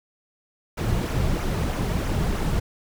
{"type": "noise with flanger", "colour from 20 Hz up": "brown", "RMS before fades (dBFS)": -24, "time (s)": [0.77, 2.6], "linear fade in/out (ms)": 10, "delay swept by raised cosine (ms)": [0.22, 3.92], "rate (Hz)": 3.1, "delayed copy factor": -0.55, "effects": []}